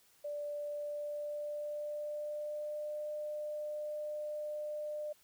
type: tone with pitch glide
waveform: sine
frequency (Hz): 586 to 600.4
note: D5 to D5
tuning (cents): -4 to +38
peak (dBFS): -37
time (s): 0.24-5.13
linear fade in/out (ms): 10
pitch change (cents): +42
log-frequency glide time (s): 0.5-2.99
effects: white hiss -67 dBFS RMS until 5.23 s